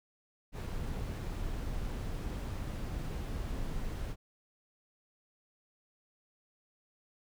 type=noise; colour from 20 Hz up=brown; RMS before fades=-37 dBFS; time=0.52-4.16 s; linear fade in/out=50 ms; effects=none